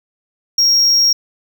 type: tone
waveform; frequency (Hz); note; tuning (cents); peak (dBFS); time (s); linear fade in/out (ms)
triangle; 5588; F8; 0; -8; 0.58-1.13; 5
effects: none